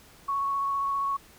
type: tone with vibrato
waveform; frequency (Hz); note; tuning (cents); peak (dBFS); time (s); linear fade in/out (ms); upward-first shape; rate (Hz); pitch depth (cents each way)
sine; 1109; C#6; 0; -25; 0.28-1.17; 10; square; 15; 8
effects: pink hiss -54 dBFS RMS until 1.38 s